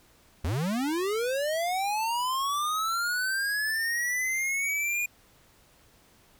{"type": "linear sweep", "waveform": "square", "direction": "up", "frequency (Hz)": [69.3, 2450], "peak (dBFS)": -27, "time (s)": [0.44, 5.06], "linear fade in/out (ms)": 5, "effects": ["pink hiss -60 dBFS RMS until 6.39 s"]}